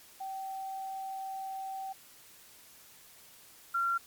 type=tone pair in turn; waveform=sine; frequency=771 / 1373.8 Hz; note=G5 / F6; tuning=-29 / -29 cents; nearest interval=minor seventh; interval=1000 cents; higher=second; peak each=-36 / -27 dBFS; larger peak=second; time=0.2-1.93 / 3.74-3.98 s; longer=first; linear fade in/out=10 ms; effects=white hiss -56 dBFS RMS until 4.06 s + MP3 96 kbps